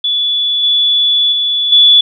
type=tone with level steps; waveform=sine; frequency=3438 Hz; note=A7; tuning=41 cents flat; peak=-11 / -8 / -11 / -3 dBFS; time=0.04-2.01 s; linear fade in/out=5 ms; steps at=0.63 / 1.32 / 1.72 s; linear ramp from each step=5 ms; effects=none